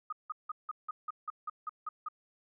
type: tone bursts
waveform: sine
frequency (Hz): 1244.5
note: D#6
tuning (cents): 0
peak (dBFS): -34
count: 11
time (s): 0.1-2.086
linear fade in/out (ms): 5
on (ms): 26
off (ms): 170
effects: none